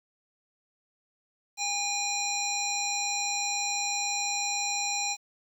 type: harmonic tone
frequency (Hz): 814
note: G#5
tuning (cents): -35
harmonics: 1 / 3 / 5 / 7 / 9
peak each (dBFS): -34 / -34 / -34 / -34 / -34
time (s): 1.57-5.17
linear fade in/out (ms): 50
effects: 9-bit